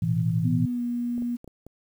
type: chord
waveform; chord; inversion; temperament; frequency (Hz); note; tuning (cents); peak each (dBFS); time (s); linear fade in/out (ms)
sine; A suspended second; none; equal with one note detuned; 112.05 / 123.47 / 164.81; A2 / B2 / E3; +32 / 0 / 0; -26 / -28 / -24; 0.02-0.66; 5
type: tone with pitch glide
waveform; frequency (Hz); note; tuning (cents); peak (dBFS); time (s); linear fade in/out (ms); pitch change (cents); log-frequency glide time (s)
sine; 246.9 to 240.4; B3 to B3; 0 to -46; -25; 0.44-1.37; 20; -46; 0.67-0.82
type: clicks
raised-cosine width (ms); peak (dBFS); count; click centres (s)
2; -30; 5; 1.18 / 1.222 / 1.444 / 1.477 / 1.666
effects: 9-bit